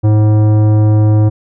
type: tone with tanh clipping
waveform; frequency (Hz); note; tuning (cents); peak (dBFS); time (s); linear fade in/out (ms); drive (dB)
sine; 106.8; G#2; +49; -8; 0.03-1.3; 20; 14
effects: none